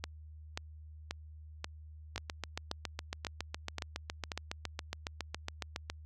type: two click trains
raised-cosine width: 0.2 ms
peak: -19 / -19 dBFS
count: 28 / 9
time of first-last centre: 2.16-5.9 / 0.04-4.318 s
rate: 7.22 / 1.87 Hz
effects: added 77 Hz sine -48 dBFS peak until 6.05 s